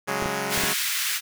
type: chord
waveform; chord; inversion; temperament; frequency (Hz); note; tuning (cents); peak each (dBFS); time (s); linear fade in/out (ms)
5% pulse; C# suspended fourth; none; equal; 138.59 / 185 / 207.7; C#3 / F#3 / G#3; 0 / 0 / 0; -20 / -19 / -18; 0.07-0.74; 20
type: clicks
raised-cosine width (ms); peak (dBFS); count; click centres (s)
2; -16; 4; 0.224 / 0.259 / 0.577 / 0.637
type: high-pass noise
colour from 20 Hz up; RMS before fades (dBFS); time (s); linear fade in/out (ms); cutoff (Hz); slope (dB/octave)
pink; -26; 0.49-1.21; 50; 1600; 24
effects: none